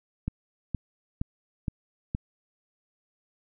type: click train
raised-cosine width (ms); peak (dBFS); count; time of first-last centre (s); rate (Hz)
5; -16; 5; 0.28-2.149; 2.14
effects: none